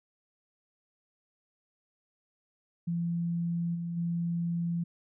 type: tone with level steps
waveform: sine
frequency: 170.3 Hz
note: F3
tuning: 43 cents flat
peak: -28 / -32 / -28 dBFS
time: 2.87-4.84 s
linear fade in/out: 10 ms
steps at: 3.74 / 3.96 s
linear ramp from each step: 20 ms
effects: none